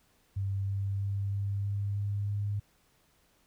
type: tone with pitch steps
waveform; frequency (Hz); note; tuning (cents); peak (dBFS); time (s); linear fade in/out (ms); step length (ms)
sine; 98 / 98.68 / 99.37 / 100.06 / 100.76 / 101.46 / 102.16; G2 / G2 / G2 / G2 / G2 / G#2 / G#2; 0 / +12 / +24 / +36 / +48 / -40 / -28; -29; 0.36-2.6; 10; 320
effects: pink hiss -68 dBFS RMS until 3.46 s